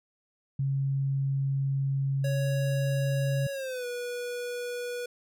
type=tone; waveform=sine; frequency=136.9 Hz; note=C#3; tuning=21 cents flat; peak=-25 dBFS; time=0.59-3.47 s; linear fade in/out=5 ms
type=tone with pitch glide; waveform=square; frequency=556 to 486.8 Hz; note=C#5 to B4; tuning=+5 to -25 cents; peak=-33 dBFS; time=2.24-5.06 s; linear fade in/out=5 ms; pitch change=-230 cents; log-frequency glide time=3.51-3.86 s
effects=none